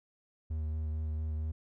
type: tone with vibrato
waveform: triangle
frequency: 77.78 Hz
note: D#2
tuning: in tune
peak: -30 dBFS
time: 0.5-1.52 s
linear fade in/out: 10 ms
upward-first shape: sine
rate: 4.4 Hz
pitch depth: 17 cents each way
effects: none